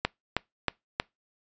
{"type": "click train", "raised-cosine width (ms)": 0.3, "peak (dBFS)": -8, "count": 4, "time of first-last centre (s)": [0.05, 0.999], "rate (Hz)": 3.16, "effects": ["noise-tail reverb RT60 0.2 s tail -25 dB re dry", "resampled to 16000 Hz"]}